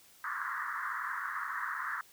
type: band-pass noise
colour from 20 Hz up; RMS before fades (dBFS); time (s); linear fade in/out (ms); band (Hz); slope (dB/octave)
pink; -37; 0.24-2.01; 2; 1000 to 1900; 96
effects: white hiss -60 dBFS RMS until 2.12 s